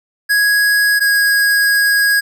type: tone pair in turn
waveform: square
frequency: 1662 / 1648.6 Hz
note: G#6 / G#6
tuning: +1 / -13 cents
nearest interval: unison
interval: 14 cents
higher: first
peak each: -11 dBFS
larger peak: neither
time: 0.29-1 / 1-2.21 s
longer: second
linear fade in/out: 20 ms
effects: none